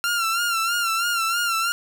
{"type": "tone with vibrato", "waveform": "sawtooth", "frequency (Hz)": 1375, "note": "F6", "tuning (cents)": -27, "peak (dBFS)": -17, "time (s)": [0.04, 1.72], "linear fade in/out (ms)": 0, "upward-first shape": "sine", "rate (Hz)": 3.1, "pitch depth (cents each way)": 63, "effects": []}